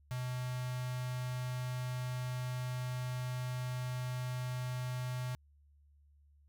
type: tone with notch filter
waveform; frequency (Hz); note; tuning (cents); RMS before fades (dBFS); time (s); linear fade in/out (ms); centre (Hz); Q
square; 125.8; B2; +32; -38; 0.11-5.35; 0; 360; 1.2
effects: added 72 Hz sine -62 dBFS peak until 6.48 s